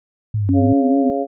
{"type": "exponential two-way sweep", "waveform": "sine", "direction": "down then up", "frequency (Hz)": [110, 93.4, 110], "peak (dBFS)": -16, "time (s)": [0.34, 0.73], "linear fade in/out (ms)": 5, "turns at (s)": 0.55}
{"type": "tone with vibrato", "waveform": "sine", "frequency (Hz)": 267.5, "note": "C4", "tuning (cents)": 38, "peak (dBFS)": -14, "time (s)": [0.49, 1.1], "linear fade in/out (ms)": 0, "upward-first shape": "sine", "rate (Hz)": 4.6, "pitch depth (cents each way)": 70}
{"type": "harmonic tone", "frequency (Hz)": 138.59, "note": "C#3", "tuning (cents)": 0, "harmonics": [2, 3, 4, 5], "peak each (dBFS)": [-23, -23, -23, -23], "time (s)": [0.53, 1.27], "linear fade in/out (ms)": 50}
{"effects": []}